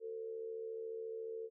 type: tone with amplitude modulation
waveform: sine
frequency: 448.9 Hz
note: A4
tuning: 35 cents sharp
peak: -38 dBFS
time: 0-1.5 s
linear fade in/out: 50 ms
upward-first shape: sine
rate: 74.2 Hz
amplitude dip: 60%
effects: none